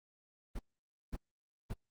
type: noise bursts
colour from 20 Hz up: brown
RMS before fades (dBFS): -39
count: 3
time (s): 0.55-1.739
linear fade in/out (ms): 10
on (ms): 43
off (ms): 530
effects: Opus 24 kbps